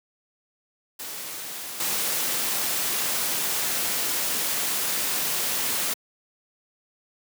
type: noise with level steps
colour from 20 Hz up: white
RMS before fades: -35 / -26 dBFS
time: 0.99-5.94 s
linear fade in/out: 10 ms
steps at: 1.8 s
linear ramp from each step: 2 ms
effects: high-pass 150 Hz 12 dB/octave